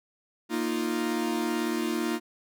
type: chord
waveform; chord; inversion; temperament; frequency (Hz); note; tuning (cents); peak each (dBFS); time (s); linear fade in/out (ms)
45% pulse; Bb suspended fourth; none; equal; 233.1 / 311.1 / 349.2; Bb3 / Eb4 / F4; 0 / 0 / 0; -31; 0.49-2.2; 50
effects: none